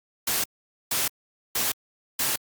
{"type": "noise bursts", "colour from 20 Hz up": "white", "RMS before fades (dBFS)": -25, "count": 4, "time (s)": [0.27, 2.36], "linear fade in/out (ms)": 5, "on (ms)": 170, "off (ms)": 470, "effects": ["high-pass 80 Hz 12 dB/octave", "Opus 48 kbps"]}